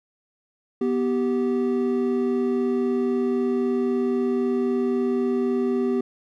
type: tone pair together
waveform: triangle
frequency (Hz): 245.7 / 389.5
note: B3 / G4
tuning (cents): -9 / -11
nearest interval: minor sixth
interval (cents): 798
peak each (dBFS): -21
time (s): 0.81-6.01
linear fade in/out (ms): 5
effects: none